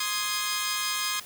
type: chord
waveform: 10% pulse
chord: Ab major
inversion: first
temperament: equal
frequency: 1046.5 / 1244.5 / 1661.2 Hz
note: C6 / Eb6 / Ab6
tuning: 0 / 0 / 0 cents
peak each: -23 dBFS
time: 0-1.2 s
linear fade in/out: 5 ms
effects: white hiss -45 dBFS RMS until 1.25 s